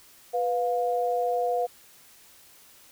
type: tone pair together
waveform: sine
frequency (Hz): 493.4 / 706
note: B4 / F5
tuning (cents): -2 / +19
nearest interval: tritone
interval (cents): 621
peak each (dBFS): -26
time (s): 0.33-1.67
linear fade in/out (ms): 20
effects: white hiss -54 dBFS RMS until 2.91 s